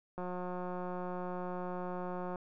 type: click train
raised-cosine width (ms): 1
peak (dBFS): -27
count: 393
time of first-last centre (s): 0.18-2.358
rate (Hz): 180
effects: none